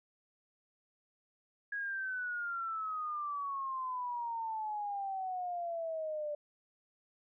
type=exponential sweep; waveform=sine; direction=down; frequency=1661.2 to 587.3 Hz; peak=-35 dBFS; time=1.72-6.35 s; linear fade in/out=5 ms; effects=none